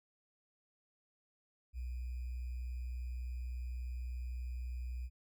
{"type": "tone with sample-and-hold", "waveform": "sine", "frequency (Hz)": 61.74, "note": "B1", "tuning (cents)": 0, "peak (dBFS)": -38, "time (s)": [1.73, 5.1], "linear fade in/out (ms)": 50, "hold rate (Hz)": 2450, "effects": []}